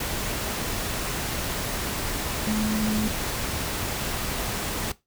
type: tone in noise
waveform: sine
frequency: 214.7 Hz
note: A3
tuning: 42 cents flat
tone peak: -23 dBFS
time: 2.47-3.08 s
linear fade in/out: 5 ms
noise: pink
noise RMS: -29 dBFS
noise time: 0-4.92 s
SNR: +3 dB
effects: noise-tail reverb RT60 0.2 s tail -18 dB re dry